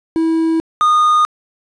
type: tone pair in turn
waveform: triangle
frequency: 325.2 / 1227.8 Hz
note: E4 / D#6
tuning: -23 / -23 cents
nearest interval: octave + major seventh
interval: 2300 cents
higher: second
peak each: -10 / -7 dBFS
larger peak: second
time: 0.16-0.6 / 0.81-1.25 s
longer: neither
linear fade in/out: 0 ms
effects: resampled to 22050 Hz + 7-bit